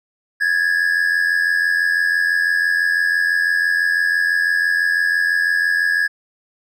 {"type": "tone pair together", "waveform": "triangle", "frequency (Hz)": [1660, 1746], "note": ["G#6", "A6"], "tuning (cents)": [-1, -14], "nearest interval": "minor second", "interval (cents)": 87, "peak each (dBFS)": [-14, -19], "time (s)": [0.4, 6.08], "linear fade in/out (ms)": 20, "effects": []}